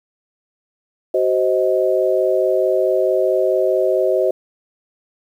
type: chord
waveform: sine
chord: C diminished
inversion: second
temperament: just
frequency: 376.7 / 523.3 / 627.9 Hz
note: Gb4 / C5 / Eb5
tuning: +31 / 0 / +16 cents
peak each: -18 dBFS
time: 1.14-4.31 s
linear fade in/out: 5 ms
effects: 8-bit